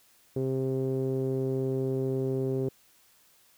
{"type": "tone with low-pass filter", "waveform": "sawtooth", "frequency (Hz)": 132, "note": "C3", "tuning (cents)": 16, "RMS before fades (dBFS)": -29, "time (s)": [0.36, 2.69], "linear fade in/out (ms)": 5, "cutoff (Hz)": 420, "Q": 4.2, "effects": ["white hiss -62 dBFS RMS until 3.57 s"]}